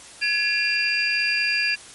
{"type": "tone cluster", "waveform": "sine", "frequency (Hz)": [1685, 2399, 2728, 4762], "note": ["G#6", "D7", "F7", "D8"], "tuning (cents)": [25, 36, -41, 23], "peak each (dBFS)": -25, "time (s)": [0.21, 1.76], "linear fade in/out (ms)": 20, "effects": ["white hiss -43 dBFS RMS until 1.94 s", "MP3 48 kbps"]}